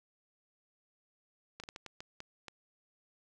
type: slowing click train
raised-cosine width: 0.2 ms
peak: -27 dBFS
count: 8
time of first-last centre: 1.6-2.483 s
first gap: 37 ms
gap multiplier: 1.4
effects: none